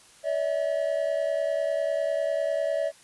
triangle tone pair together, 572 / 642 Hz, D5 / E5, -46 / -46 cents, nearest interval major second, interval 200 cents, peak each -25 dBFS, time 0.23-2.92 s, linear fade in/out 50 ms, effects white hiss -54 dBFS RMS until 3.03 s + resampled to 24000 Hz

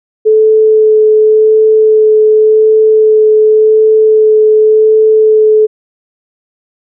sine tone with vibrato, 433.4 Hz, A4, 26 cents flat, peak -3 dBFS, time 0.25-5.67 s, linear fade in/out 20 ms, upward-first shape sine, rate 0.89 Hz, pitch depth 10 cents each way, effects none

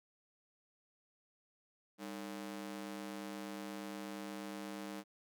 sawtooth ring-modulated tone, 253.7 Hz, B3, 47 cents sharp, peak -36 dBFS, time 1.98-5.04 s, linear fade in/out 50 ms, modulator 54.2 Hz, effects none

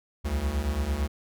square beating tone pair, 64.8 / 73.7 Hz, C2 / D2, -16 / +7 cents, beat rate 8.9 Hz, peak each -31 / -28 dBFS, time 0.24-1.08 s, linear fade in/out 20 ms, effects none

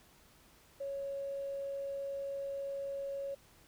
triangle tone with tanh clipping, 554 Hz, C#5, 1 cent flat, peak -36 dBFS, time 0.8-3.35 s, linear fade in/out 10 ms, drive 2 dB, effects pink hiss -63 dBFS RMS until 3.67 s

